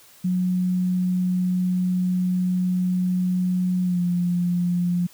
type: tone with pitch glide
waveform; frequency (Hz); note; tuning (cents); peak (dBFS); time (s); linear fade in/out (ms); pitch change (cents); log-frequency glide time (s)
sine; 182.1 to 176.3; F#3 to F3; -27 to +17; -19; 0.24-5.07; 10; -56; 3.83-4
effects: white hiss -51 dBFS RMS until 5.13 s